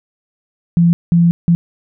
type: tone bursts at uneven times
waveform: sine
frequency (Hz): 170.5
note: F3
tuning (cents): -41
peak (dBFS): -7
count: 3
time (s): 0.77-0.93 / 1.12-1.31 / 1.48-1.55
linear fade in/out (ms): 0
effects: none